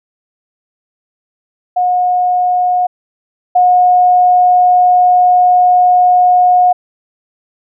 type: tone pair in turn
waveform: sine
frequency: 723 / 723 Hz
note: F#5 / F#5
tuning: -40 / -40 cents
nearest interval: unison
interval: 0 cents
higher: neither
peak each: -9 / -5 dBFS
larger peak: second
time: 1.76-2.87 / 3.55-6.73 s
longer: second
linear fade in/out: 10 ms
effects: none